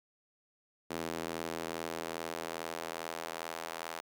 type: tone with high-pass filter sweep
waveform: sawtooth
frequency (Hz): 82.41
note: E2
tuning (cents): 0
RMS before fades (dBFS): -40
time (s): 0.9-4.01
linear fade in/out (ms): 10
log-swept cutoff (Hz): 310 to 750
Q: 1
effects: none